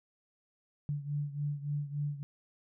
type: beating tone pair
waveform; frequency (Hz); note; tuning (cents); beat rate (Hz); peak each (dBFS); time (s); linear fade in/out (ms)
sine; 144.6 / 148.1; D3 / D3; -27 / +15; 3.5; -34 / -38; 0.89-2.23; 0
effects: none